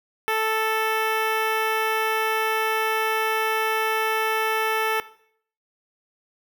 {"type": "tone with notch filter", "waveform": "10% pulse", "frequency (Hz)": 440, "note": "A4", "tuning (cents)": 0, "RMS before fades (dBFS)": -23, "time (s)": [0.28, 5], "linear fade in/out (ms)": 0, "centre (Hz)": 7000, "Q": 0.8, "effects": ["noise-tail reverb RT60 0.6 s tail -17 dB re dry"]}